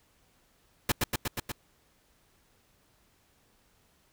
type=noise with echo; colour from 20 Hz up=pink; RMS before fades=-25 dBFS; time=0.89-0.92 s; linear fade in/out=5 ms; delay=120 ms; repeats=5; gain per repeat=-2 dB; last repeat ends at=1.52 s; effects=pink hiss -67 dBFS RMS until 4.12 s